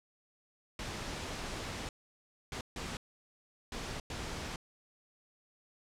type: noise bursts at uneven times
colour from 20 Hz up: pink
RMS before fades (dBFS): -40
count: 5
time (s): 0.79-1.89 / 2.52-2.61 / 2.76-2.97 / 3.72-4 / 4.1-4.56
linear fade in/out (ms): 2
effects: low-pass 7000 Hz 12 dB/octave